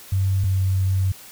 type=tone pair in turn; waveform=sine; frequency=96 / 94.9 Hz; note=G2 / F#2; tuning=-36 / +44 cents; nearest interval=unison; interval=20 cents; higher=first; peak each=-17 dBFS; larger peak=neither; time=0.12-0.44 / 0.44-1.12 s; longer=second; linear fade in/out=5 ms; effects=white hiss -43 dBFS RMS until 1.31 s